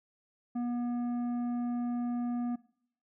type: tone with tanh clipping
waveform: sine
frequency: 241.4 Hz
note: B3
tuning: 39 cents flat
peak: -32 dBFS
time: 0.55-2.56 s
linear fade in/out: 10 ms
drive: 9 dB
effects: noise-tail reverb RT60 0.6 s tail -20 dB re dry